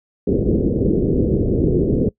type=low-pass noise; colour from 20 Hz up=white; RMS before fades=-17 dBFS; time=0.27-2.09 s; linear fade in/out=5 ms; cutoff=460 Hz; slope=48 dB/octave; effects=noise-tail reverb RT60 0.1 s tail -22 dB re dry